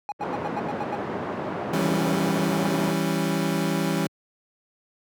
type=tone bursts; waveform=triangle; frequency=827 Hz; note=G#5; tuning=8 cents flat; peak=-25 dBFS; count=8; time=0.09-0.952 s; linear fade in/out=0 ms; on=29 ms; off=90 ms
type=band-pass noise; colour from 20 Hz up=pink; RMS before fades=-30 dBFS; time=0.19-2.95 s; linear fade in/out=50 ms; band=170 to 1100 Hz; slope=12 dB/octave
type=chord; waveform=30% pulse; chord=C# diminished; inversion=first; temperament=equal; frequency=164.81 / 196 / 277.2 Hz; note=E3 / G3 / C#4; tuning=0 / 0 / 0 cents; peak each=-23 / -24 / -26 dBFS; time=1.73-4.07 s; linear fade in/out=5 ms
effects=high-pass 100 Hz 12 dB/octave